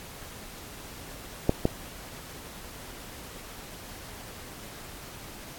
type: clicks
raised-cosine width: 2 ms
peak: -6 / -8 dBFS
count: 2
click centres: 1.494 / 1.654 s
effects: pink hiss -44 dBFS RMS until 5.58 s + AAC 64 kbps